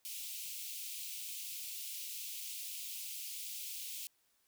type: high-pass noise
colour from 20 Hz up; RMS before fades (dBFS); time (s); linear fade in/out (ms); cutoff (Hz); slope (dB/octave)
white; -44; 0.05-4.07; 0; 2400; 48
effects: white hiss -75 dBFS RMS until 4.47 s